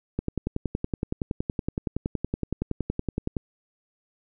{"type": "click train", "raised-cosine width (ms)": 3, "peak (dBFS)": -13, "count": 35, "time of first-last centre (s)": [0.19, 3.368], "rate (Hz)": 10.7, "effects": []}